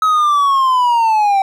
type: linear sweep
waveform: triangle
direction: down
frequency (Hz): 1284 to 768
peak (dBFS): -8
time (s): 0.02-1.42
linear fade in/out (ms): 2
effects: none

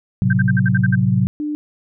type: chord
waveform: sine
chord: F# diminished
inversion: first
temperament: equal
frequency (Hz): 110 / 130.81 / 185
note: A2 / C3 / F#3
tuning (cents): 0 / 0 / 0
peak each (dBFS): -18 / -17 / -17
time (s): 0.22-1.27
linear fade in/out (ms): 0
type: tone bursts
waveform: sine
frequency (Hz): 1568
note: G6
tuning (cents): 0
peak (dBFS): -18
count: 8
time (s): 0.3-0.953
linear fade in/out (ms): 5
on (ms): 30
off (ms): 59
type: tone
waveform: sine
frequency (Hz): 298.8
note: D4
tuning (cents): +30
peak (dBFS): -20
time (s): 1.4-1.55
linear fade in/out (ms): 0
effects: none

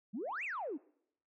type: exponential two-way sweep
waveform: sine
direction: up then down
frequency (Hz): 182.3 to 2777 to 251.8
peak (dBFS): -36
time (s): 0.13-0.78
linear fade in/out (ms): 20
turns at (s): 0.44
effects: noise-tail reverb RT60 0.7 s tail -23 dB re dry + tanh soft clip ceiling -32 dBFS

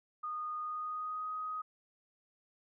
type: tone with pitch glide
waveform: sine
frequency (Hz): 1230 to 1254.4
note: D#6 to D#6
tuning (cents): -20 to +14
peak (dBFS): -36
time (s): 0.23-1.62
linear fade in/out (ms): 10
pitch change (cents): +34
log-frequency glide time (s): 0.6-1.31
effects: none

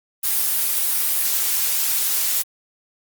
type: noise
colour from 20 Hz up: blue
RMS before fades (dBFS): -20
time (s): 0.23-2.43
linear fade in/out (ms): 20
effects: Opus 32 kbps

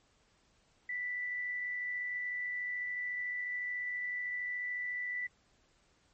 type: tone with amplitude modulation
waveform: sine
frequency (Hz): 1975.5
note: B6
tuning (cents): 0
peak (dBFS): -33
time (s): 0.89-5.27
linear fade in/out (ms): 5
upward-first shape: sine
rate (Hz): 93.9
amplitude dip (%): 30
effects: pink hiss -70 dBFS RMS until 6.13 s + MP3 32 kbps

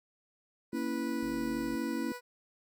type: tone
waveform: 15% pulse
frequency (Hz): 491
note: B4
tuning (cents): -10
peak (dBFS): -34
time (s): 0.72-2.21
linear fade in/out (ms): 50
type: chord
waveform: sine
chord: A# diminished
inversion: none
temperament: equal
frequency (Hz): 233.1 / 277.2 / 329.6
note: A#3 / C#4 / E4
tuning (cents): 0 / 0 / 0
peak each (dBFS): -36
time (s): 0.73-2.12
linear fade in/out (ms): 2
type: click train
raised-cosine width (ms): 3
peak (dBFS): -37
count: 41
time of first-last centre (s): 1.23-1.751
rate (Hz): 76.8
effects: none

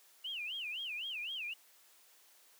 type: tone with vibrato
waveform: sine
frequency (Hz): 2794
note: F7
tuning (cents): 0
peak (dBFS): -38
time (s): 0.24-1.54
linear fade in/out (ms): 10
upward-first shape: sine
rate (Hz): 3.9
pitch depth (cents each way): 270
effects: white hiss -64 dBFS RMS until 2.59 s + high-pass 400 Hz 12 dB/octave

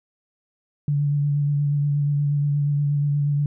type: tone with vibrato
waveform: sine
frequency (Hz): 144.6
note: D3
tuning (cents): -27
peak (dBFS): -18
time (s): 0.88-3.46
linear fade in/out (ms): 2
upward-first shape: sine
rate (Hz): 8.4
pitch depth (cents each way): 21
effects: none

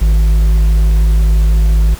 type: tone with hard clipping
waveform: triangle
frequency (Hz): 53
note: G#1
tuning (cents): +36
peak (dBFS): -8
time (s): 0.01-1.95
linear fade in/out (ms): 10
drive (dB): 8
effects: pink hiss -33 dBFS RMS until 1.99 s

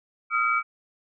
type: tone cluster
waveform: sine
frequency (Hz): 1256 / 1374 / 2288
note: D#6 / F6 / D7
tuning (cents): +16 / -29 / -46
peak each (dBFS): -25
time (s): 0.3-0.63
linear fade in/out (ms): 50
effects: none

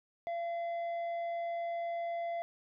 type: tone with tanh clipping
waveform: triangle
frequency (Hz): 682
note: F5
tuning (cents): -41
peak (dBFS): -35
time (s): 0.27-2.42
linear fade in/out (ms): 0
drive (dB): 10
effects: none

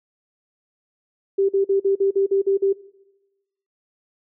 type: tone bursts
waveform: sine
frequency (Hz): 392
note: G4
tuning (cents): 0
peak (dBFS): -15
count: 9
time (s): 1.38-2.73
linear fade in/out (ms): 10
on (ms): 110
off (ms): 45
effects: noise-tail reverb RT60 1.0 s tail -19 dB re dry

